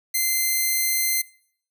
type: tone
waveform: 5% pulse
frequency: 2075 Hz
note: C7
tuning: 15 cents flat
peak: -10 dBFS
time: 0.14-1.22 s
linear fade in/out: 10 ms
effects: noise-tail reverb RT60 0.6 s tail -23 dB re dry